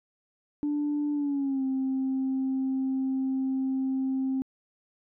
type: tone with pitch glide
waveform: sine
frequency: 293.7 to 264.7 Hz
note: D4 to C4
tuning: 0 to +20 cents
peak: -24 dBFS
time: 0.63-4.42 s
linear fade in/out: 0 ms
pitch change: -180 cents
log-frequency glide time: 1.13-1.64 s
effects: tanh soft clip ceiling -22 dBFS